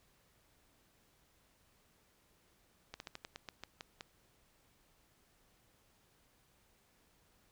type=slowing click train; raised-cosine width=0.2 ms; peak=-27 dBFS; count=10; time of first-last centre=2.94-4.009 s; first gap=61 ms; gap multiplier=1.16; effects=pink hiss -71 dBFS RMS until 7.51 s